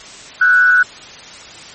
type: tone with frequency modulation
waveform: sine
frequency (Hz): 1480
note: F#6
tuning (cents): 0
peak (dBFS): -7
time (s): 0.41-0.83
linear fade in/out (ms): 5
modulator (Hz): 128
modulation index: 0.47
effects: white hiss -35 dBFS RMS until 1.74 s + MP3 32 kbps